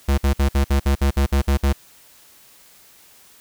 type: tone bursts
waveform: square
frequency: 69.3 Hz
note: C#2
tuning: in tune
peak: -15 dBFS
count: 11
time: 0.08-1.729 s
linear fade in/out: 10 ms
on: 99 ms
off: 56 ms
effects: white hiss -50 dBFS RMS until 3.4 s